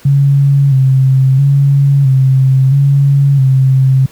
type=tone with vibrato; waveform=sine; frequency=136.1 Hz; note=C#3; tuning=31 cents flat; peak=-5 dBFS; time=0.05-4.06 s; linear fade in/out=5 ms; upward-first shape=square; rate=0.75 Hz; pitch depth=45 cents each way; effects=pink hiss -41 dBFS RMS until 4.11 s + high-pass 60 Hz 12 dB/octave